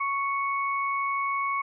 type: tone pair together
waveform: sine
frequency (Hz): 1108.7 / 2217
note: C#6 / C#7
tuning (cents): 0 / 0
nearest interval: octave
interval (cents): 1200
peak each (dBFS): -26 / -31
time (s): 0-1.62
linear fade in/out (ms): 10
effects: none